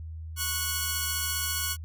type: tone pair together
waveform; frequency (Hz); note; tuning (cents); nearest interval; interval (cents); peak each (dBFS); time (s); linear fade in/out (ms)
5% pulse; 1100 / 1471.6; C#6 / F#6; -14 / -10; perfect fourth; 504; -21 / -18; 0.36-1.77; 50
effects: added 80 Hz sine -36 dBFS peak until 1.84 s